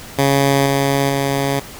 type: tone with level steps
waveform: 10% pulse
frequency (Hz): 138.59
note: C#3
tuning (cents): 0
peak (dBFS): -4 / -6 / -8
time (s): 0.18-1.6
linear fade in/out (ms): 10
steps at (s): 0.66 / 1.09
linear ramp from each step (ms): 2
effects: pink hiss -35 dBFS RMS until 1.79 s